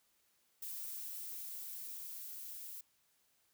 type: noise with level ramp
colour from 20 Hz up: violet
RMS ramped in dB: -44 to -48 dBFS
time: 0.62-2.81 s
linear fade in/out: 5 ms
effects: white hiss -75 dBFS RMS until 3.53 s